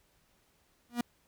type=tone with exponential growth; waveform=45% pulse; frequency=240 Hz; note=B3; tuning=49 cents flat; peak=-25 dBFS; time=0.89-1.01 s; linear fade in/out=5 ms; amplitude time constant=24 ms; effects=pink hiss -70 dBFS RMS until 1.27 s